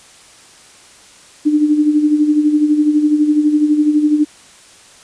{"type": "tone with tremolo", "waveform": "sine", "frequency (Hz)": 300, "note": "D4", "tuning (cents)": 37, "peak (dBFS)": -7, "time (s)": [1.45, 4.25], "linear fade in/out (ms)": 20, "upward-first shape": "sine", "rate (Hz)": 12, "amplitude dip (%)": 60, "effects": ["white hiss -43 dBFS RMS until 5.03 s", "resampled to 22050 Hz"]}